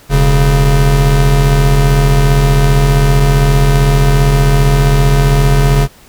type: tone pair together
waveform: square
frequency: 41.31 / 139.2 Hz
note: E1 / C#3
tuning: +4 / +8 cents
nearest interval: octave + major sixth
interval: 2104 cents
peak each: -10 dBFS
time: 0.09-5.88 s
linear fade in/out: 50 ms
effects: pink hiss -42 dBFS RMS until 6.08 s

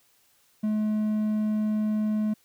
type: tone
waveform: triangle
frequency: 213.8 Hz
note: A3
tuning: 49 cents flat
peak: -21 dBFS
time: 0.63-2.34 s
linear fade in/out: 10 ms
effects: white hiss -64 dBFS RMS until 2.44 s

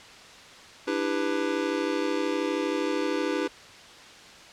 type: chord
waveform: square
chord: E minor seventh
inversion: third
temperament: just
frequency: 296.7 / 329.6 / 395.6 / 494.4 Hz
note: D4 / E4 / G4 / B4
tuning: +18 / 0 / +16 / +2 cents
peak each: -31 / -32 / -32 / -32 dBFS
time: 0.87-3.48 s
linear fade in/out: 10 ms
effects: white hiss -47 dBFS RMS until 4.52 s + low-pass 5000 Hz 12 dB/octave

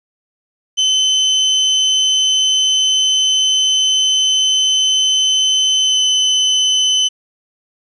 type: tone with pitch glide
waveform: 35% pulse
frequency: 3051 to 3032 Hz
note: G7 to F#7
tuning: -48 to +42 cents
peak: -9 dBFS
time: 0.77-7.09 s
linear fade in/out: 20 ms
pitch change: -10 cents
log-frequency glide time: 5.84-5.99 s
effects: resampled to 22050 Hz + 8-bit

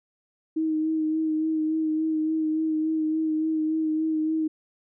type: tone with vibrato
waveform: sine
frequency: 314.6 Hz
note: D#4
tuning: 19 cents sharp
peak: -22 dBFS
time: 0.56-4.48 s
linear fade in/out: 10 ms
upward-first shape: sine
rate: 3.5 Hz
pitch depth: 23 cents each way
effects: none

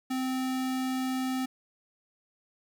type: tone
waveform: square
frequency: 259.3 Hz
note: C4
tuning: 15 cents flat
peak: -29 dBFS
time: 0.1-1.46 s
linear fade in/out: 10 ms
effects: 10-bit

